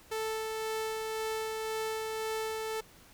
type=tone with tremolo; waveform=sawtooth; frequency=440 Hz; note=A4; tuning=in tune; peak=-28 dBFS; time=0.11-2.81 s; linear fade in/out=10 ms; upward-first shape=sine; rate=1.9 Hz; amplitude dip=25%; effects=pink hiss -57 dBFS RMS until 3.13 s